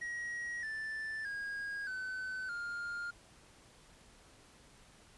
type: tone with pitch steps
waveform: triangle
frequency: 1900 / 1762.6 / 1635 / 1516.8 / 1407 Hz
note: A#6 / A6 / G#6 / F#6 / F6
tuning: +33 / +3 / -28 / +43 / +12 cents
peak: -36 dBFS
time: 0.01-3.11 s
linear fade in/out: 10 ms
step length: 620 ms
effects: pink hiss -61 dBFS RMS until 5.17 s + resampled to 24000 Hz